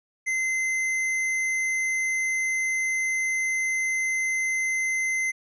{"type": "tone with hard clipping", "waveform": "sine", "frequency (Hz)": 2065, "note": "C7", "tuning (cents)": -23, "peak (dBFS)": -25, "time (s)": [0.26, 5.32], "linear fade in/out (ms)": 20, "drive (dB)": 10, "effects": ["resampled to 24000 Hz"]}